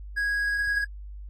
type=tone; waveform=triangle; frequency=1653 Hz; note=G#6; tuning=9 cents flat; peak=-22 dBFS; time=0.16-0.85 s; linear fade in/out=20 ms; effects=added 50 Hz sine -37 dBFS peak until 1.29 s + AAC 32 kbps